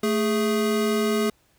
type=tone pair together; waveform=square; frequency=220.6 / 415.3 Hz; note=A3 / G#4; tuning=+5 / 0 cents; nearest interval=major seventh; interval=1095 cents; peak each=-24 dBFS; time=0.03-1.3 s; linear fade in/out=5 ms; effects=pink hiss -63 dBFS RMS until 1.58 s